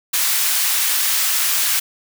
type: high-pass noise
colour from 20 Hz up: white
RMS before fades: -18 dBFS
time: 0.13-1.8 s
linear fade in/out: 10 ms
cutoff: 1200 Hz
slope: 12 dB/octave
effects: none